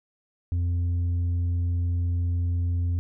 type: tone with tanh clipping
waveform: triangle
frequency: 87 Hz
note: F2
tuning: 6 cents flat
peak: -23 dBFS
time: 0.52-2.99 s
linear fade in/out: 0 ms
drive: 8 dB
effects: none